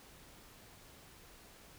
silence, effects pink hiss -58 dBFS RMS until 1.78 s

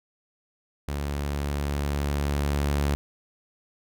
sawtooth tone with level ramp, 71.7 Hz, D2, 41 cents flat, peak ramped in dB -24 to -18 dBFS, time 0.88-2.95 s, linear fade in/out 0 ms, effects none

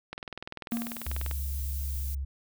click train, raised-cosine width 0.3 ms, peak -21 dBFS, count 25, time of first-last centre 0.13-1.312 s, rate 20.3 Hz
violet noise, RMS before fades -41 dBFS, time 0.71-2.15 s, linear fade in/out 5 ms
triangle tone with exponential decay, 233.1 Hz, A#3, in tune, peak -24 dBFS, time 0.72-1.28 s, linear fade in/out 2 ms, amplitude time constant 120 ms
sine tone with pitch glide, 69.3 to 68.39 Hz, C#2 to C#2, 0 to -23 cents, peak -30 dBFS, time 1.06-2.25 s, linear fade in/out 10 ms, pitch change -23 cents, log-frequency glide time 1.85-1.95 s
effects none

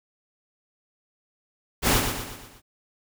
pink noise with echo, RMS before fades -20 dBFS, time 1.82-2.02 s, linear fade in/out 50 ms, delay 120 ms, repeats 5, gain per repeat -6 dB, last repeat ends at 2.62 s, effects none

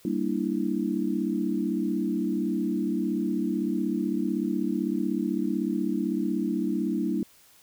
sine chord, E half-diminished seventh, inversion first, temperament equal with one note detuned, 196 / 232.1 / 293.7 / 329.6 Hz, G3 / Bb3 / D4 / E4, 0 / -7 / 0 / 0 cents, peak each -30 dBFS, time 0.05-7.23 s, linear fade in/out 2 ms, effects white hiss -57 dBFS RMS until 7.62 s

